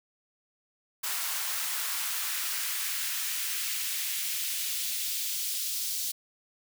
white noise with high-pass filter sweep, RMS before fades -32 dBFS, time 1.03-6.12 s, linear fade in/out 10 ms, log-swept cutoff 940 to 4300 Hz, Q 1.1, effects none

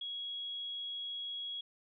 sine tone, 3322 Hz, G#7, in tune, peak -38 dBFS, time 0.01-1.61 s, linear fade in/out 5 ms, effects none

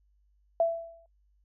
sine tone with exponential decay, 667 Hz, E5, 20 cents sharp, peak -19 dBFS, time 0.6-1.06 s, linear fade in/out 2 ms, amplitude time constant 100 ms, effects noise-tail reverb RT60 0.1 s tail -26 dB re dry + added 50 Hz sine -64 dBFS peak until 1.44 s

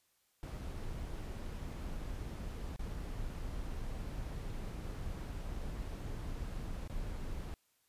brown noise with dropouts, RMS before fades -41 dBFS, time 0.43-7.54 s, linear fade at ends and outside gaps 0 ms, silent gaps 2.762-2.793 / 6.876-6.898 s, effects white hiss -75 dBFS RMS until 7.88 s + resampled to 32000 Hz

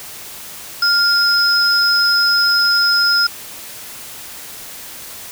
sine tone pair together, 1400 / 5103 Hz, F6 / D#8, +4 / +43 cents, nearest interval octave + minor seventh, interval 2239 cents, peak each -15 / -13 dBFS, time 0.82-3.27 s, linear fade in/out 5 ms, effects white hiss -33 dBFS RMS until 5.31 s

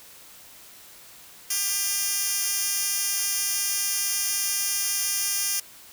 10% pulse tone with high-pass filter, 399.4 Hz, G4, 32 cents sharp, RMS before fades -26 dBFS, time 1.5-5.6 s, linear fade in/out 5 ms, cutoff 6200 Hz, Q 0.75, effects white hiss -48 dBFS RMS until 5.92 s

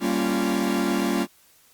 45% pulse chord, G half-diminished seventh, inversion none, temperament equal with one note detuned, 196 / 233.1 / 277.2 / 346 Hz, G3 / Bb3 / Db4 / F4, 0 / 0 / 0 / -16 cents, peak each -27 dBFS, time 0-1.27 s, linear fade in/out 50 ms, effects white hiss -57 dBFS RMS until 1.73 s + Opus 48 kbps

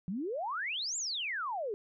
sine exponential two-way sweep, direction up then down, 169.2 to 7590 to 390.7 Hz, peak -33 dBFS, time 0.08-1.74 s, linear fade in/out 0 ms, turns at 0.97 s, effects none

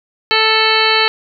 harmonic tone, 440 Hz, A4, in tune, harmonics 1 / 2 / 3 / 4 / 5 / 6 / 7 / 9 / 10, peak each -19 / -19 / -19 / -19 / -19 / -19 / -19 / -19 / -19 dBFS, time 0.31-1.08 s, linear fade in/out 0 ms, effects none

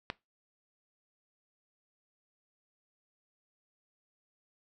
click, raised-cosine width 0.3 ms, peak -17 dBFS, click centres 0.101 s, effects noise-tail reverb RT60 0.2 s tail -20 dB re dry

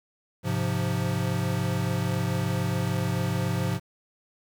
square chord, F minor, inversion first, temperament equal, 103.83 / 130.81 / 174.61 Hz, Ab2 / C3 / F3, 0 / 0 / 0 cents, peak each -30 dBFS, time 0.43-3.8 s, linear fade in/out 50 ms, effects 9-bit

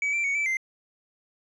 triangle tone with pitch steps, 2278 / 2348 / 2230 / 2318 / 2083 Hz, C#7 / D7 / C#7 / D7 / C7, +47 / -1 / +10 / -23 / -8 cents, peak -22 dBFS, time 0.02-0.57 s, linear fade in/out 2 ms, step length 110 ms, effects resampled to 22050 Hz

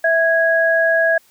sine tone pair together, 657 / 1655.5 Hz, E5 / G#6, -6 / -6 cents, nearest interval octave + major third, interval 1600 cents, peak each -15 dBFS, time 0.04-1.18 s, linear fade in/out 5 ms, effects white hiss -54 dBFS RMS until 1.3 s

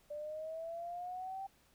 sine exponential sweep, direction up, 587.3 to 784 Hz, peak -40 dBFS, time 0.1-1.47 s, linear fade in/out 10 ms, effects pink hiss -69 dBFS RMS until 1.74 s

